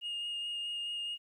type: tone with vibrato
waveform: sine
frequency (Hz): 2846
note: F7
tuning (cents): +32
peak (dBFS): -33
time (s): 0.01-1.18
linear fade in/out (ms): 50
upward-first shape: sine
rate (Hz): 4.7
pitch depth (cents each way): 10
effects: tanh soft clip ceiling -33 dBFS + 12-bit